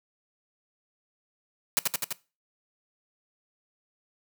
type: noise with echo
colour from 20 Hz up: white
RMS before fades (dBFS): -23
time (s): 1.77-1.79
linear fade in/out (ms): 0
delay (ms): 84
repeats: 4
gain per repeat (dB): -2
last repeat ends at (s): 2.126
effects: noise-tail reverb RT60 0.3 s tail -20 dB re dry + high-pass 150 Hz 12 dB/octave